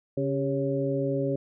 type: harmonic tone with a mistuned harmonic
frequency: 138.59 Hz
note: C#3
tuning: in tune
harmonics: 1 / 2 / 3 / 4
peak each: -30 / -30 / -30 / -30 dBFS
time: 0.17-1.36 s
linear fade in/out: 5 ms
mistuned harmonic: 3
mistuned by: -61 cents
effects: none